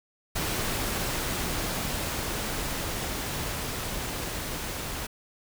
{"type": "noise with level ramp", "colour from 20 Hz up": "pink", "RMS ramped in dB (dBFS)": [-29, -34], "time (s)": [0.35, 5.07], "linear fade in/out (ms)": 10, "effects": []}